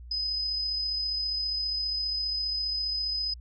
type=tone with amplitude modulation; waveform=sine; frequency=5030 Hz; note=D#8; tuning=18 cents sharp; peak=-26 dBFS; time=0.11-3.34 s; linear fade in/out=5 ms; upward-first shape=sine; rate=34.9 Hz; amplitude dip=30%; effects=added 60 Hz sine -42 dBFS peak until 3.4 s